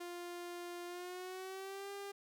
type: tone with pitch glide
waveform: sawtooth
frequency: 350 to 399.7 Hz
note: F4 to G4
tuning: +4 to +34 cents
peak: -40 dBFS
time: 0-2.12 s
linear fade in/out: 10 ms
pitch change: +230 cents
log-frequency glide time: 0.86-1.91 s
effects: none